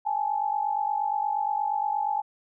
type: tone pair together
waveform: sine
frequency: 816.5 / 865 Hz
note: G#5 / A5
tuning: -30 / -30 cents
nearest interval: minor second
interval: 100 cents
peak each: -27 dBFS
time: 0.05-2.22 s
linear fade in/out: 20 ms
effects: none